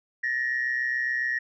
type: tone pair together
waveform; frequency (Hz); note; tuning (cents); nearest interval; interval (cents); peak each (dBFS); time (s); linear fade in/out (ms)
sine; 1760 / 1887.2; A6 / A#6; 0 / +21; minor second; 121; -28 / -25; 0.23-1.39; 10
effects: tanh soft clip ceiling -19 dBFS